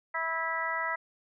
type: harmonic tone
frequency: 326.9 Hz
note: E4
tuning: 14 cents flat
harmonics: 2 / 3 / 4 / 5 / 6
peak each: -39 / -35 / -35 / -38 / -33 dBFS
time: 0.14-0.96 s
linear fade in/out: 10 ms
effects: none